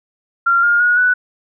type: tone with pitch steps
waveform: sine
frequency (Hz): 1382 / 1415.1 / 1449 / 1483.8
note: F6 / F6 / F#6 / F#6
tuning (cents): -19 / +22 / -37 / +4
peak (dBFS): -10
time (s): 0.46-1.14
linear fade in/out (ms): 10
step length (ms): 170
effects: none